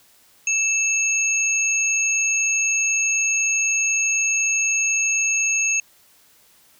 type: tone pair together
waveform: sine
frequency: 2637 / 6533 Hz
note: E7 / G#8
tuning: 0 / -29 cents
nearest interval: octave + major third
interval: 1571 cents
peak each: -20 / -21 dBFS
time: 0.47-5.8 s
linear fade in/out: 2 ms
effects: white hiss -55 dBFS RMS until 6.79 s